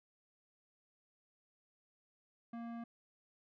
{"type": "tone with low-pass filter", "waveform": "square", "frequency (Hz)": 233.1, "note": "A#3", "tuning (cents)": 0, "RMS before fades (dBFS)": -45, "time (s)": [2.53, 2.84], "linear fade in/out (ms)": 5, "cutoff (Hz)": 1400, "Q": 0.8, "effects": []}